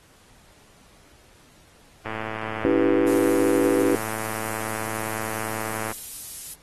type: click train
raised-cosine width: 0.5 ms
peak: -16 dBFS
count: 425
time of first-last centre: 2.06-5.915 s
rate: 110 Hz
type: chord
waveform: sine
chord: C# half-diminished seventh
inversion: none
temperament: equal with one note detuned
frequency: 283.3 / 329.6 / 392 / 493.9 Hz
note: C#4 / E4 / G4 / B4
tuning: +38 / 0 / 0 / 0 cents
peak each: -23 dBFS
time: 2.65-3.95 s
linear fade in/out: 0 ms
type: noise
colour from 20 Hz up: violet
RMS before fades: -32 dBFS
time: 3.07-6.54 s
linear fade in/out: 5 ms
effects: pink hiss -55 dBFS RMS until 6.62 s + AAC 32 kbps